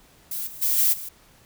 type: noise with level steps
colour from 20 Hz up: violet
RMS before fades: -30 / -40 / -22 / -19 / -35 dBFS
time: 0.31-1.09 s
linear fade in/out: 5 ms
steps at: 0.46 / 0.61 / 0.77 / 0.92 s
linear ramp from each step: 20 ms
effects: pink hiss -55 dBFS RMS until 1.45 s